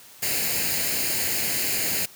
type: noise with comb filter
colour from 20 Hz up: white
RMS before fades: -25 dBFS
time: 0.22-2.06 s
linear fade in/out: 10 ms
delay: 0.43 ms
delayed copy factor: +0.65
effects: white hiss -48 dBFS RMS until 2.15 s + high-pass 80 Hz 12 dB/octave